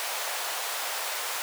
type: high-pass noise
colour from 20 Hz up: pink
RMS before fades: -32 dBFS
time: 0-1.42 s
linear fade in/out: 0 ms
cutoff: 610 Hz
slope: 24 dB/octave
effects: none